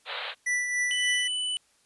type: band-pass noise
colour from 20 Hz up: white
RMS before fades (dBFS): -35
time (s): 0.05-0.35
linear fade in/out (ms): 50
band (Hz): 450 to 4100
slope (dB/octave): 96
type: tone with tremolo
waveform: square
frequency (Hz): 1972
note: B6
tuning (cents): -3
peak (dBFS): -24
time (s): 0.46-1.28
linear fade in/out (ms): 10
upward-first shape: triangle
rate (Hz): 3.5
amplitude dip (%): 50
type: tone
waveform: square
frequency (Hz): 2987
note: F#7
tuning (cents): +16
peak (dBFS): -28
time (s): 0.91-1.57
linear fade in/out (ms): 0
effects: white hiss -65 dBFS RMS until 1.85 s + resampled to 24000 Hz